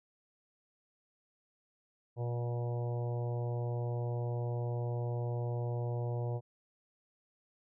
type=harmonic tone; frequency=120 Hz; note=B2; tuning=49 cents flat; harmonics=1 / 3 / 4 / 5 / 6 / 7 / 8; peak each=-33 / -45 / -43 / -46 / -49 / -52 / -54 dBFS; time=2.16-6.41 s; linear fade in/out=50 ms; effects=none